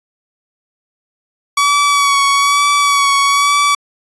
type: tone with vibrato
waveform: sawtooth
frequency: 1134 Hz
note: C#6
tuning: 39 cents sharp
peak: -6 dBFS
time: 1.57-3.75 s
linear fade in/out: 5 ms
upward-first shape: sine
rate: 1.1 Hz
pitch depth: 27 cents each way
effects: resampled to 24000 Hz